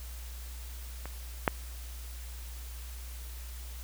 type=clicks; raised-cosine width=0.5 ms; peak=-25 / -8 dBFS; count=2; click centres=1.056 / 1.478 s; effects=added 60 Hz sine -40 dBFS peak until 3.83 s + white hiss -50 dBFS RMS until 3.83 s